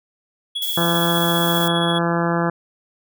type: tone with tremolo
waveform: triangle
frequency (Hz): 3360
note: G#7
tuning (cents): +19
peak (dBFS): -19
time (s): 0.55-1.99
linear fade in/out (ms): 10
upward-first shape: triangle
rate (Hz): 15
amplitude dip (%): 55
type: noise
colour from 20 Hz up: violet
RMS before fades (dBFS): -27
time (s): 0.62-1.68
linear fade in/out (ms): 2
type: harmonic tone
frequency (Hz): 169.7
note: F3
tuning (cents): -49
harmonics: 1 / 2 / 3 / 4 / 5 / 6 / 7 / 8 / 9 / 10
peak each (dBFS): -21 / -24 / -26 / -27 / -28 / -29 / -29 / -30 / -31 / -31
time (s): 0.77-2.5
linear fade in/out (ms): 5
effects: none